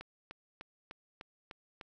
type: click train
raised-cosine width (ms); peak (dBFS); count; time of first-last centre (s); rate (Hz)
0.3; -29; 7; 0.01-1.812; 3.33
effects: none